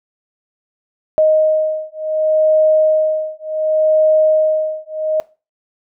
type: beating tone pair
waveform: sine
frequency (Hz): 623 / 623.68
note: D#5 / D#5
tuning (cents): +2 / +4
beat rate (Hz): 0.68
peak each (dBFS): -14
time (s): 1.18-5.2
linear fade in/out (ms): 0
effects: noise-tail reverb RT60 0.3 s tail -20 dB re dry